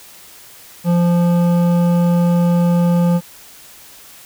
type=tone with hard clipping; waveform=triangle; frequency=173.4 Hz; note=F3; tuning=12 cents flat; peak=-13 dBFS; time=0.84-3.21 s; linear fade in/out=50 ms; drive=15 dB; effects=white hiss -41 dBFS RMS until 4.25 s